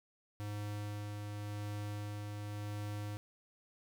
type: tone with tremolo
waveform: square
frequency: 103.83 Hz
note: G#2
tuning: in tune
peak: -39 dBFS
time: 0.4-3.17 s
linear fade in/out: 0 ms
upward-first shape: sine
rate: 0.91 Hz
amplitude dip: 25%
effects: none